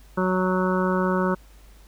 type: harmonic tone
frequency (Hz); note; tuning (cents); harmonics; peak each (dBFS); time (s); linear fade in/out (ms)
185; F#3; 0; 1 / 2 / 3 / 5 / 6 / 7 / 8; -23 / -26 / -28 / -30 / -31 / -31 / -32; 0.17-1.35; 10
effects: added 50 Hz sine -47 dBFS peak until 1.87 s + pink hiss -56 dBFS RMS until 1.87 s